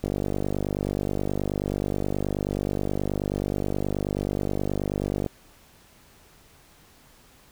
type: click train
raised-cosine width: 2 ms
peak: -13 dBFS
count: 259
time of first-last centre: 0.04-5.263 s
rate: 49.4 Hz
effects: pink hiss -55 dBFS RMS until 7.51 s